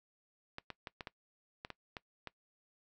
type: clicks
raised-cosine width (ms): 0.3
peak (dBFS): -26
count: 9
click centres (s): 0.584 / 0.703 / 0.872 / 1.008 / 1.072 / 1.649 / 1.703 / 1.968 / 2.273
effects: noise-tail reverb RT60 0.1 s tail -21 dB re dry